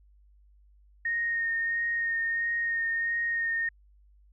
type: tone with vibrato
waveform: sine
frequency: 1850 Hz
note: A#6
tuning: 14 cents flat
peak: -26 dBFS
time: 1.05-3.69 s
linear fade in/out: 5 ms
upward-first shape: sine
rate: 1.5 Hz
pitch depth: 14 cents each way
effects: added 50 Hz sine -56 dBFS peak until 4.32 s